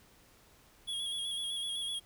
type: tone with vibrato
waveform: square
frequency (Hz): 3322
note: G#7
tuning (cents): 0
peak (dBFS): -35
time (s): 0.87-2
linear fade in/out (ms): 20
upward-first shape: square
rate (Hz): 7.9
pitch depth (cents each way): 31
effects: pink hiss -62 dBFS RMS until 2.05 s